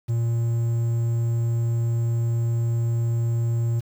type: tone with quantisation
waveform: triangle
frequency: 116.54 Hz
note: A#2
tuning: in tune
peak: -18 dBFS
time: 0.08-3.81 s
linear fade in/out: 20 ms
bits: 8
effects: none